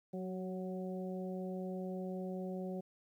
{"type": "harmonic tone with a mistuned harmonic", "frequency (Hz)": 185, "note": "F#3", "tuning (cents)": 0, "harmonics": [1, 2, 3, 4], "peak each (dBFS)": [-40, -44, -46, -52], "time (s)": [0.13, 2.81], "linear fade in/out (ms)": 10, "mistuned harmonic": 2, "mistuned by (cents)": 19, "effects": ["12-bit"]}